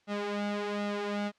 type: tone with flanger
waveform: sawtooth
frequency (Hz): 205.3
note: G#3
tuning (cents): -20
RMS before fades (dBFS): -33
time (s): 0.07-1.32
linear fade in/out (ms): 50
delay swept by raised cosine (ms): 1.5 to 3.5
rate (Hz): 1.3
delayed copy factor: +0.75
effects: white hiss -69 dBFS RMS until 1.38 s + low-pass 4000 Hz 12 dB/octave